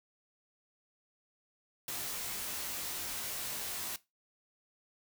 white noise with comb filter, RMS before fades -39 dBFS, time 1.88-3.96 s, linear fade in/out 2 ms, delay 19 ms, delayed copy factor -0.95, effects noise-tail reverb RT60 0.2 s tail -17 dB re dry

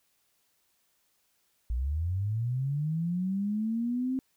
sine linear sweep, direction up, 55.6 to 264.9 Hz, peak -27 dBFS, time 1.7-4.19 s, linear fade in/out 0 ms, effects white hiss -72 dBFS RMS until 4.36 s

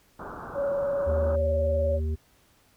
white low-pass noise, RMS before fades -39 dBFS, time 0.19-1.36 s, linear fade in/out 5 ms, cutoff 1500 Hz, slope 96 dB/octave
sine tone with vibrato, 562 Hz, C#5, 24 cents sharp, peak -24 dBFS, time 0.54-2 s, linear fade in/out 50 ms, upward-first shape sine, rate 20 Hz, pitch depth 35 cents each way
harmonic tone, 77.78 Hz, D#2, in tune, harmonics 1 / 3 / 5, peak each -25 / -39 / -39 dBFS, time 1.06-2.16 s, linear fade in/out 20 ms
effects pink hiss -62 dBFS RMS until 2.76 s

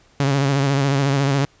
sawtooth tone with vibrato, 138.59 Hz, C#3, in tune, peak -12 dBFS, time 0.2-1.45 s, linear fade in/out 0 ms, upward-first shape sine, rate 14 Hz, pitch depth 52 cents each way, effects pink hiss -55 dBFS RMS until 1.6 s + resampled to 16000 Hz

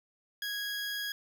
20% pulse tone, 1654 Hz, G#6, 8 cents flat, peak -29 dBFS, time 0.42-1.12 s, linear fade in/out 2 ms, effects none

